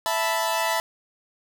sawtooth chord, E suspended fourth, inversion none, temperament equal, 659.3 / 880 / 987.8 Hz, E5 / A5 / B5, 0 / 0 / 0 cents, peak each -23 dBFS, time 0.06-0.8 s, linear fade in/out 0 ms, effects none

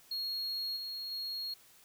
triangle tone with level steps, 4296 Hz, C8, 45 cents sharp, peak -33 / -37 / -35 dBFS, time 0.11-1.54 s, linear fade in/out 5 ms, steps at 0.76 / 1.11 s, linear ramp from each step 10 ms, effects white hiss -61 dBFS RMS until 1.84 s

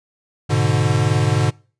square chord, G# diminished, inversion none, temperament equal with one note detuned, 103.83 / 122.9 / 146.83 Hz, G#2 / B2 / D3, 0 / -8 / 0 cents, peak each -20 dBFS, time 0.49-1.51 s, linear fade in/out 20 ms, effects noise-tail reverb RT60 0.4 s tail -25 dB re dry + resampled to 22050 Hz

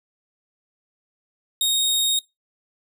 sawtooth tone, 3729 Hz, A#7, in tune, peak -15 dBFS, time 1.61-2.19 s, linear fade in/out 2 ms, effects noise-tail reverb RT60 0.2 s tail -24 dB re dry

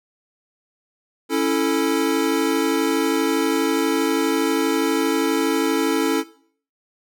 square chord, A major, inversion first, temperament equal, 277.2 / 329.6 / 440 Hz, C#4 / E4 / A4, 0 / 0 / 0 cents, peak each -23 dBFS, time 1.29-6.24 s, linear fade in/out 50 ms, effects noise-tail reverb RT60 0.5 s tail -17 dB re dry

